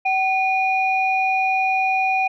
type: tone pair together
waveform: sine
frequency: 761.7 / 2442 Hz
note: G5 / D#7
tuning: -50 / -33 cents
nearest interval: octave + minor sixth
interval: 2017 cents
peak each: -18 / -20 dBFS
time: 0.05-2.28 s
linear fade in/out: 10 ms
effects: tanh soft clip ceiling -9 dBFS